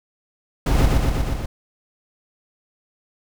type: noise with echo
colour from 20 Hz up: brown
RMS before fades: -17 dBFS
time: 0.66-0.86 s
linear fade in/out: 5 ms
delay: 120 ms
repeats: 5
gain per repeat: -2 dB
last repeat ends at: 1.46 s
effects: none